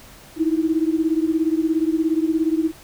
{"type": "beating tone pair", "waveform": "sine", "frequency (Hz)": [314.7, 331.7], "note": ["D#4", "E4"], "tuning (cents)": [20, 11], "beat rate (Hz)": 17, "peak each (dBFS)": [-19, -21], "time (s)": [0.36, 2.72], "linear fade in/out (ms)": 50, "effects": ["pink hiss -45 dBFS RMS until 2.83 s"]}